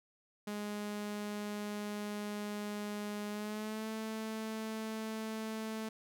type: tone with pitch glide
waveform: sawtooth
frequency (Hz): 207.7 to 219.9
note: G#3 to A3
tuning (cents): 0 to -1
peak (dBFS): -34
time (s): 0.47-5.89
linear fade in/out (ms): 5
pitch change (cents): +99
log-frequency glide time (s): 3.3-3.88
effects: none